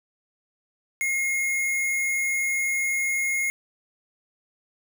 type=tone with sample-and-hold; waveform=sine; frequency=2144 Hz; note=C7; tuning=42 cents sharp; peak=-22 dBFS; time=1.01-3.5 s; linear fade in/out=0 ms; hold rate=8820 Hz; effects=none